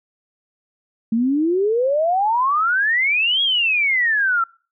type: exponential two-way sweep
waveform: sine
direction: up then down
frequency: 218.9 to 3334 to 1327 Hz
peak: -15 dBFS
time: 1.12-4.44 s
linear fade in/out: 5 ms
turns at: 3.42 s
effects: noise-tail reverb RT60 0.4 s tail -26 dB re dry